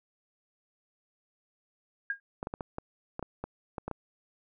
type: tone with exponential decay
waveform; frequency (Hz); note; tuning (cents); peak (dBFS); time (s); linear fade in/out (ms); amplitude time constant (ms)
sine; 1624; G#6; -39; -25; 2.1-2.2; 2; 21
type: clicks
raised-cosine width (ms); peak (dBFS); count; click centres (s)
1; -21; 11; 2.429 / 2.471 / 2.539 / 2.608 / 2.784 / 3.194 / 3.227 / 3.44 / 3.782 / 3.88 / 3.913
effects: none